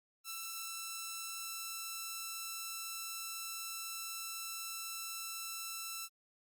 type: tone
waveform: 5% pulse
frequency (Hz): 1332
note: E6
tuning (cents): +18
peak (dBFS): -29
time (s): 0.24-6.09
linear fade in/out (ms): 50
effects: Opus 32 kbps